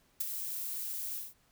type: noise with ADSR envelope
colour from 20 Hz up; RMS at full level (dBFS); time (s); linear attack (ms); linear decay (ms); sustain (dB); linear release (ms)
violet; -30; 0.2-1.34; 9; 16; -8; 190
effects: pink hiss -69 dBFS RMS until 1.51 s